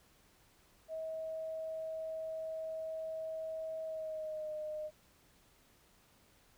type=tone with pitch glide; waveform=sine; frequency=640 to 612.9 Hz; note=D#5 to D#5; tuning=+49 to -26 cents; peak=-38 dBFS; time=0.88-4.91 s; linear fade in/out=50 ms; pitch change=-75 cents; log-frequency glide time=3.84-4.54 s; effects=pink hiss -67 dBFS RMS until 6.57 s